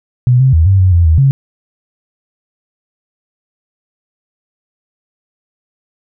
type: tone with pitch steps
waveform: sine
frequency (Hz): 124.2 / 131.8 / 80.7 / 96.7 / 92.9 / 85.7 / 79.8 / 136.3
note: B2 / C3 / E2 / G2 / F#2 / F2 / D#2 / C#3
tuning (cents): +10 / +13 / -36 / -23 / +7 / -32 / +44 / -29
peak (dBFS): -5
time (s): 0.27-1.31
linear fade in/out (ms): 0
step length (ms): 130
effects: none